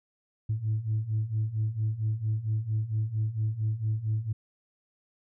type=beating tone pair; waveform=sine; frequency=106.5 / 110.9 Hz; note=G#2 / A2; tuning=+44 / +14 cents; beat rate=4.4 Hz; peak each=-30 / -27 dBFS; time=0.49-4.33 s; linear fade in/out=10 ms; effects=tanh soft clip ceiling -21 dBFS